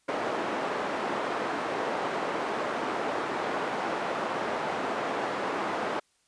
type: band-pass noise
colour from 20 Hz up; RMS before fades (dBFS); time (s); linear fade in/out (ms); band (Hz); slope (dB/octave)
white; -31; 0.08-6; 10; 280 to 1000; 12
effects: white hiss -69 dBFS RMS until 6.27 s + resampled to 22050 Hz